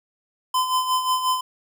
square tone with tremolo, 1022 Hz, C6, 41 cents flat, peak -18 dBFS, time 0.54-1.41 s, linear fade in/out 5 ms, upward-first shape sine, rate 5.6 Hz, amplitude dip 60%, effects none

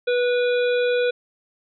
harmonic tone, 489.9 Hz, B4, 14 cents flat, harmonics 1 / 3 / 5 / 7 / 8, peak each -18 / -28 / -32 / -35 / -36 dBFS, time 0.07-1.11 s, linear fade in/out 10 ms, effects none

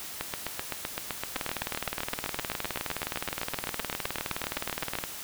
two click trains, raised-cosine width 0.3 ms, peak -14 / -14 dBFS, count 72 / 38, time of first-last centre 1.36-5.039 / 0.21-4.954 s, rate 19.3 / 7.8 Hz, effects white hiss -40 dBFS RMS until 5.23 s

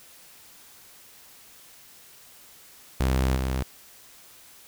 sawtooth tone with level steps, 65.1 Hz, C2, 8 cents flat, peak -17 / -21 dBFS, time 3-3.63 s, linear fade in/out 5 ms, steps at 3.35 s, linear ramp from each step 20 ms, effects white hiss -51 dBFS RMS until 4.67 s

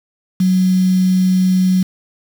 sine tone with quantisation, 185.4 Hz, F#3, 4 cents sharp, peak -10 dBFS, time 0.4-1.83 s, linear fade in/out 5 ms, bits 5, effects none

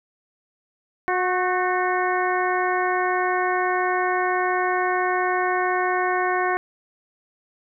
harmonic tone with a mistuned harmonic, 364.3 Hz, F#4, 27 cents flat, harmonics 1 / 2 / 3 / 4 / 5 / 6, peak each -25 / -24 / -26 / -29 / -28 / -33 dBFS, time 1.08-6.57 s, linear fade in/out 0 ms, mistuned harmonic 4, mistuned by +49 cents, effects none

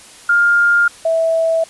sine tone pair in turn, 1407 / 653.9 Hz, F6 / E5, +12 / -14 cents, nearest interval octave + minor second, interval 1326 cents, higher first, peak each -9 / -12 dBFS, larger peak first, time 0.29-0.88 / 1.05-1.64 s, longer neither, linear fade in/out 5 ms, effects white hiss -40 dBFS RMS until 1.69 s + resampled to 24000 Hz

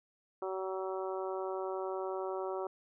harmonic tone, 189.2 Hz, F#3, 39 cents sharp, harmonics 2 / 3 / 4 / 5 / 6 / 7, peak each -37 / -41 / -43 / -45 / -47 / -48 dBFS, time 0.42-2.67 s, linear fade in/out 2 ms, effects none

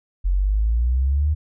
sine exponential sweep, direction up, 44 to 77.78 Hz, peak -16 dBFS, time 0.24-1.35 s, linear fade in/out 20 ms, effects none

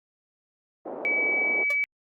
white band-pass noise, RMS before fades -35 dBFS, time 0.85-1.64 s, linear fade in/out 10 ms, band 280 to 690 Hz, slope 24 dB/octave
sine tone, 2285 Hz, D7, 48 cents flat, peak -22 dBFS, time 1.05-1.84 s, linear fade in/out 0 ms
sawtooth tone with exponential decay, 581 Hz, D5, 19 cents flat, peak -26 dBFS, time 1.7-1.77 s, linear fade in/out 5 ms, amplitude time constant 15 ms
effects Opus 48 kbps

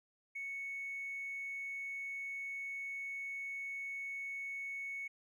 sine tone with hard clipping, 2215 Hz, C#7, 2 cents flat, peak -40 dBFS, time 0.35-5.08 s, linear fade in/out 10 ms, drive 1 dB, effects none

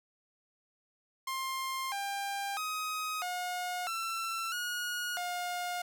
sawtooth tone with pitch steps, 1058 / 797 / 1259 / 720 / 1343 / 1446 / 712 Hz, C6 / G5 / D#6 / F#5 / E6 / F#6 / F5, +19 / +28 / +20 / -47 / +32 / -40 / +33 cents, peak -30 dBFS, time 1.27-5.82 s, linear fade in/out 5 ms, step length 650 ms, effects none

